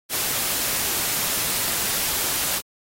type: noise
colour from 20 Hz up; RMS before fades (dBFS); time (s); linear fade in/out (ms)
white; -24; 0.09-2.62; 50
effects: AAC 48 kbps